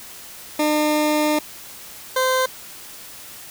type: tone pair in turn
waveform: 20% pulse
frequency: 302.3 / 517 Hz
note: D#4 / C5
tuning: -50 / -21 cents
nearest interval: major sixth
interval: 929 cents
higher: second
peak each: -12 dBFS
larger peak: neither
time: 0.59-1.39 / 2.16-2.46 s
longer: first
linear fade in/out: 5 ms
effects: white hiss -39 dBFS RMS until 3.5 s